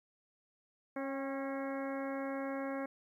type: harmonic tone with a mistuned harmonic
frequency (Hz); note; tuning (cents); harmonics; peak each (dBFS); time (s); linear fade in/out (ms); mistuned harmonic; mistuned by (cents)
272.7; C#4; -28; 1 / 2 / 3 / 4 / 5 / 6 / 7 / 8; -39 / -40 / -47 / -48 / -51 / -50 / -53 / -52; 0.96-2.86; 5; 3; -29
effects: 12-bit